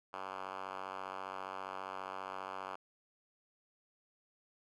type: tone with band-pass filter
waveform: 5% pulse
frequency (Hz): 94.9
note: F#2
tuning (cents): +44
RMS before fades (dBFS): -44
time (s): 0.13-2.76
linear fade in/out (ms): 10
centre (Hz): 1200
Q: 1.4
effects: none